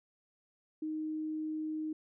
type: tone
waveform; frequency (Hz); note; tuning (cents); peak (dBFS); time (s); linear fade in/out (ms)
sine; 311.1; D#4; 0; -34; 0.82-1.93; 5
effects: none